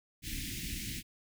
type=band-stop noise; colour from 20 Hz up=pink; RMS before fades=-39 dBFS; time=0.22-1.03 s; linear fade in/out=50 ms; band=320 to 1900 Hz; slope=48 dB/octave; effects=none